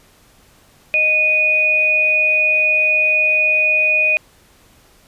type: tone pair together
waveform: sine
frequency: 619.4 / 2474 Hz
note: D#5 / D#7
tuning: -8 / -10 cents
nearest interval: 2 octaves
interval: 2398 cents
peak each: -24 / -12 dBFS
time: 0.94-4.17 s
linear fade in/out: 0 ms
effects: pink hiss -51 dBFS RMS until 5.07 s + resampled to 32000 Hz